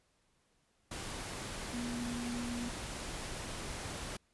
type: tone in noise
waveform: sine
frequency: 240 Hz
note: B3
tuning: 49 cents flat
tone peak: -37 dBFS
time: 1.73-2.69 s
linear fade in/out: 5 ms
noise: pink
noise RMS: -42 dBFS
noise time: 0.91-4.17 s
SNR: +2 dB
effects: pink hiss -74 dBFS RMS until 4.33 s + resampled to 24000 Hz